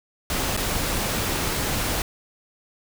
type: noise with dropouts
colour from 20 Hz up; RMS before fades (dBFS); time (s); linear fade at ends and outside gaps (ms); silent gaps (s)
pink; -25; 0.3-2.02; 1; 0.566-0.574
effects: none